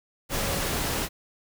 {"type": "tone in noise", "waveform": "sine", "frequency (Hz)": 554.4, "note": "C#5", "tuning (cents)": 0, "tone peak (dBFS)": -37, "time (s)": [0.29, 0.72], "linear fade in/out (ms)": 50, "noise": "pink", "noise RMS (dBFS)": -28, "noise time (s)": [0.29, 1.09], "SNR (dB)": -12, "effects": []}